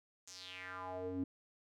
square tone with band-pass filter sweep, 92.5 Hz, F#2, in tune, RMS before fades -44 dBFS, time 0.27-1.24 s, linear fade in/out 5 ms, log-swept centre 6900 to 250 Hz, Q 4.2, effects none

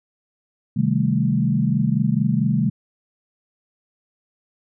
sine chord, A half-diminished seventh, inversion first, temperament equal, 130.81 / 155.56 / 196 / 220 Hz, C3 / Eb3 / G3 / A3, 0 / 0 / 0 / 0 cents, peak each -22 dBFS, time 0.76-2.7 s, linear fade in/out 10 ms, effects none

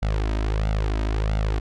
sawtooth tone with flanger, 52.9 Hz, G#1, 33 cents sharp, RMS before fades -23 dBFS, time 0.02-1.6 s, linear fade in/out 10 ms, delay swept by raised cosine 1.4 to 3.2 ms, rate 1.5 Hz, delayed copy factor +0.8, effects low-pass 5000 Hz 12 dB/octave

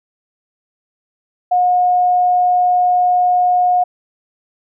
sine tone, 721 Hz, F#5, 45 cents flat, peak -10 dBFS, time 1.51-3.84 s, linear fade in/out 10 ms, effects none

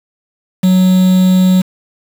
triangle tone with quantisation, 185 Hz, F#3, in tune, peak -4 dBFS, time 0.63-1.62 s, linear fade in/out 10 ms, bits 4, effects none

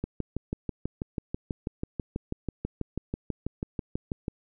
click train, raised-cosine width 3 ms, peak -17 dBFS, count 27, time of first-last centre 0.04-4.281 s, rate 6.13 Hz, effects none

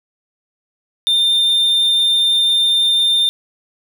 triangle tone, 3606 Hz, A7, 42 cents sharp, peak -10 dBFS, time 1.07-3.29 s, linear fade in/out 0 ms, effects none

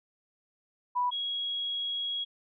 sine tone pair in turn, 985 / 3313 Hz, B5 / G#7, -5 / -5 cents, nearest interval octave + major sixth, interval 2100 cents, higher second, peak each -25 / -30 dBFS, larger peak first, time 0.95-1.11 / 1.11-2.25 s, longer second, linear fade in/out 20 ms, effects none

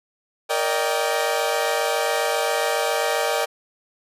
sawtooth chord, Eb major seventh, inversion second, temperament equal with one note detuned, 466.2 / 574.9 / 622.3 / 784 Hz, Bb4 / D5 / Eb5 / G5, 0 / -37 / 0 / 0 cents, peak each -22 dBFS, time 0.49-3.46 s, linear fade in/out 20 ms, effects resampled to 32000 Hz

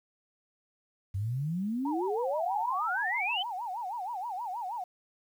sine exponential sweep, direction up, 92.5 to 3136 Hz, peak -29 dBFS, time 1.14-3.43 s, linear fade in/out 10 ms
sine tone with vibrato, 840 Hz, G#5, 19 cents sharp, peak -33 dBFS, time 1.85-4.84 s, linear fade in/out 5 ms, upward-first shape sine, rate 6.3 Hz, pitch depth 260 cents each way
effects 10-bit

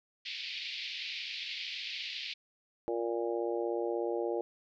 pink band-pass noise, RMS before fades -40 dBFS, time 0.25-2.34 s, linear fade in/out 10 ms, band 2200 to 4700 Hz, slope 48 dB/octave
harmonic tone, 116.6 Hz, A#2, 1 cent sharp, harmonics 3 / 4 / 5 / 6 / 7, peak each -34 / -35 / -38 / -46 / -42 dBFS, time 2.88-4.41 s, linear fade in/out 0 ms
effects none

